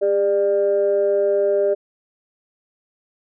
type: tone pair together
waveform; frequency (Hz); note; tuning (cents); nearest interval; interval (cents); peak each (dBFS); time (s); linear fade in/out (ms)
sine; 402.7 / 596.1; G4 / D5; +47 / +26; perfect fifth; 679; -17; 0.01-1.75; 20
effects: tanh soft clip ceiling -9 dBFS